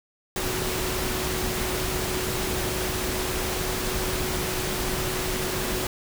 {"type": "tone in noise", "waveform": "sine", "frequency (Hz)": 370, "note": "F#4", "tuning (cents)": 0, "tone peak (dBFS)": -32, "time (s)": [0.36, 5.87], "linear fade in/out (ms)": 2, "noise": "pink", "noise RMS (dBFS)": -28, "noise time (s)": [0.36, 5.87], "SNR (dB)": -7, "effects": []}